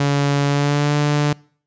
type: tone with pitch glide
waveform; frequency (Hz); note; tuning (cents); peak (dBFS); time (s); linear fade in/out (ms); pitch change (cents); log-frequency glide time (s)
sawtooth; 142.1 to 147.03; C#3 to D3; +43 to +2; -11; 0-1.33; 5; +59; 0.47-0.95
effects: noise-tail reverb RT60 0.5 s tail -25 dB re dry + resampled to 16000 Hz